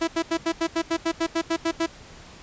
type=tone bursts; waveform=sawtooth; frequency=330 Hz; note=E4; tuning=2 cents sharp; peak=-17 dBFS; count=13; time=0.01-1.864 s; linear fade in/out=10 ms; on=66 ms; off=83 ms; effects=pink hiss -46 dBFS RMS until 2.42 s + resampled to 16000 Hz